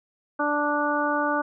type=harmonic tone; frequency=293.7 Hz; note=D4; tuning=in tune; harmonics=1 / 2 / 3 / 4 / 5; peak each=-28 / -28 / -28 / -28 / -28 dBFS; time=0.39-1.42 s; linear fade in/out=10 ms; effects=none